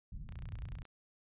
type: low-pass noise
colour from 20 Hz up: pink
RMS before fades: -44 dBFS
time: 0.12-0.83 s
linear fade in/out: 2 ms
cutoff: 150 Hz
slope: 24 dB/octave
type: click train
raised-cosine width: 0.3 ms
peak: -39 dBFS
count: 18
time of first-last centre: 0.29-0.853 s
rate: 30.2 Hz
effects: resampled to 8000 Hz